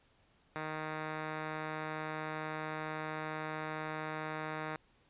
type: tone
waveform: 5% pulse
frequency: 155.56 Hz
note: D#3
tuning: in tune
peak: -26 dBFS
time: 0.56-4.76 s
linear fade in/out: 0 ms
effects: pink hiss -69 dBFS RMS until 5.09 s + resampled to 8000 Hz